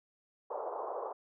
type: band-pass noise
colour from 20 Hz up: pink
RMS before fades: -39 dBFS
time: 0.5-1.13 s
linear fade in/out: 10 ms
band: 420 to 1100 Hz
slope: 48 dB/octave
effects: none